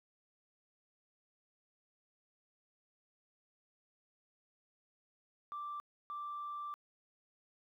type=tone bursts at uneven times; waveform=sine; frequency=1174.7 Hz; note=D6; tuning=in tune; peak=-39 dBFS; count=2; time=5.52-5.8 / 6.1-6.74 s; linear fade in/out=0 ms; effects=tanh soft clip ceiling -36 dBFS + 13-bit